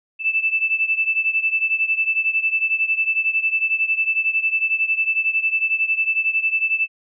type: beating tone pair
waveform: sine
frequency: 2637 / 2648 Hz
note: E7 / E7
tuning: 0 / +7 cents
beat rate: 11 Hz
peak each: -19 / -22 dBFS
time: 0.19-6.88 s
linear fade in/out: 50 ms
effects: none